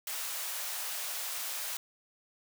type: high-pass noise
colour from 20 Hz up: white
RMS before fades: -37 dBFS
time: 0.07-1.77 s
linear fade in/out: 2 ms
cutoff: 570 Hz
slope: 24 dB/octave
effects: none